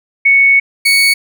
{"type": "tone pair in turn", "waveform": ["sine", "30% pulse"], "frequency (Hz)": [2217, 2226], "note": ["C#7", "C#7"], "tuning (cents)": [0, 7], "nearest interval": "unison", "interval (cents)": 7, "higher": "second", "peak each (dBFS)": -5, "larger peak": "neither", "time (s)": [[0.25, 0.6], [0.85, 1.14]], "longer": "first", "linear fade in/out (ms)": 10, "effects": []}